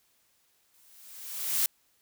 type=noise with exponential growth; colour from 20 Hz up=blue; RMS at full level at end=-24 dBFS; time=0.74-1.66 s; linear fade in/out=2 ms; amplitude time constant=200 ms; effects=white hiss -69 dBFS RMS until 2.01 s